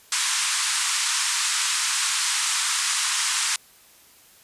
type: band-pass noise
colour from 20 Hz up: white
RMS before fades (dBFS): -24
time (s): 0.12-3.56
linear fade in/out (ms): 2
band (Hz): 950 to 9400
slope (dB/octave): 48
effects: white hiss -53 dBFS RMS until 4.43 s + resampled to 32000 Hz